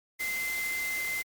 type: tone in noise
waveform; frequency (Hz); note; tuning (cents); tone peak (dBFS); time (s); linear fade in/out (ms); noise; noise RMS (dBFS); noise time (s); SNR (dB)
sine; 2071; C7; -18; -30; 0.19-1.23; 20; white; -38; 0.19-1.23; +5
effects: MP3 96 kbps